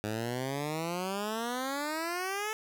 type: exponential sweep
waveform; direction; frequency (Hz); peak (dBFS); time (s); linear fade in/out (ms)
10% pulse; up; 104.2 to 440; -24; 0.04-2.53; 0
effects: none